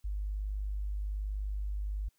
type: tone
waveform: sine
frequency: 50.6 Hz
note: G#1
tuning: 44 cents flat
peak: -32 dBFS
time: 0.04-2.09 s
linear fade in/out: 10 ms
effects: white hiss -75 dBFS RMS until 2.18 s